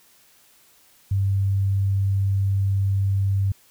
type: tone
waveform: sine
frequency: 98 Hz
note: G2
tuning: in tune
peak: -18 dBFS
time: 1.11-3.52 s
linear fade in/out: 5 ms
effects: white hiss -56 dBFS RMS until 3.7 s